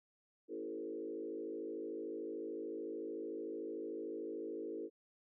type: tone with frequency modulation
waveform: sine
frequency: 388.5 Hz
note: G4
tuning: 16 cents flat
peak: -40 dBFS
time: 0.48-4.9 s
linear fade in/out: 50 ms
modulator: 53.5 Hz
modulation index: 1.7
effects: none